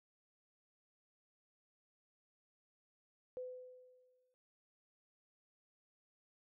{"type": "tone with exponential decay", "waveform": "sine", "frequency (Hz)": 505, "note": "B4", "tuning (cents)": 39, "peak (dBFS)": -40, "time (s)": [3.37, 4.34], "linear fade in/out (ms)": 0, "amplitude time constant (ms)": 210, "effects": []}